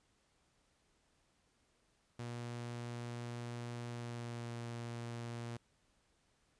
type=tone with pitch glide; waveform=sawtooth; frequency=119.6 to 117.95 Hz; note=A#2 to A#2; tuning=+45 to +21 cents; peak=-38 dBFS; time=2.19-5.57 s; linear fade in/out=5 ms; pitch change=-24 cents; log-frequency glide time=3.89-4.56 s; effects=pink hiss -75 dBFS RMS until 6.59 s + resampled to 22050 Hz